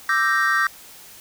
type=chord; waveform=triangle; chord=E half-diminished seventh; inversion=third; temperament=equal; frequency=1174.7 / 1318.5 / 1568 / 1864.7 Hz; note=D6 / E6 / G6 / Bb6; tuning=0 / 0 / 0 / 0 cents; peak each=-22 / -23 / -19 / -20 dBFS; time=0.09-0.67 s; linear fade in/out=2 ms; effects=white hiss -44 dBFS RMS until 1.2 s